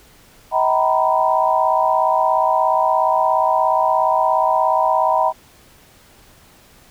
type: tone cluster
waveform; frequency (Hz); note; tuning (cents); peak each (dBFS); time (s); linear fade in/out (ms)
sine; 637 / 764 / 938 / 995; D#5 / G5 / A#5 / B5; +41 / -45 / +11 / +13; -19; 0.51-5.33; 50
effects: pink hiss -49 dBFS RMS until 6.9 s